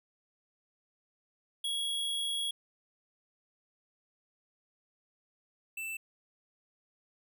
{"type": "tone pair in turn", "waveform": "square", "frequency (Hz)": [3325, 2656], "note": ["G#7", "E7"], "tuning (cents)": [1, 12], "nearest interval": "major third", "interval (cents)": 389, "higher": "first", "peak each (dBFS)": [-32, -37], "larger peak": "first", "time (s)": [[1.64, 2.51], [5.77, 5.97]], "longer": "first", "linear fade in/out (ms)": 5, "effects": []}